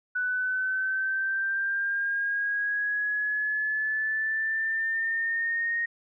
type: linear sweep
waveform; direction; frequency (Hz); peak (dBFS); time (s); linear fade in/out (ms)
sine; up; 1487 to 1864.7; -25; 0.15-5.86; 10
effects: none